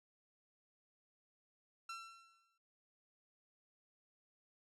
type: tone with exponential decay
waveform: sawtooth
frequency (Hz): 1349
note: E6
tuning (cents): +40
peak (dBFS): -39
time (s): 1.89-2.58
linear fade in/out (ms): 5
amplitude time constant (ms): 150
effects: low-pass 7000 Hz 12 dB/octave